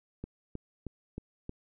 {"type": "click train", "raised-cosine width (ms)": 3, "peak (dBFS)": -25, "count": 5, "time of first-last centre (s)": [0.24, 1.494], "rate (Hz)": 3.19, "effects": []}